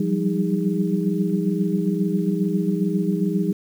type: tone cluster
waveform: sine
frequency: 173.6 / 188.5 / 195.9 / 312.6 / 406.9 Hz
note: F3 / F#3 / G3 / D#4 / G#4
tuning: -10 / +32 / -1 / +8 / -35 cents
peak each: -24 / -27 / -23 / -27 / -28 dBFS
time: 0-3.53 s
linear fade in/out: 5 ms
effects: 8-bit